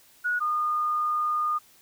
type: tone pair in turn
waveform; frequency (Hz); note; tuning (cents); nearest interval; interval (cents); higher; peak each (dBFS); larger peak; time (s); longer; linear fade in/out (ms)
sine; 1458 / 1220.7; F#6 / D#6; -26 / -33; minor third; 307; first; -23; neither; 0.24-0.4 / 0.4-1.59; second; 20
effects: white hiss -57 dBFS RMS until 1.81 s